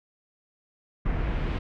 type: noise with low-pass filter sweep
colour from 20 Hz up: brown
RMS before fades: -27 dBFS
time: 1.05-1.59 s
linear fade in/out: 10 ms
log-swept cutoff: 1900 to 3100 Hz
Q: 1.5
effects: none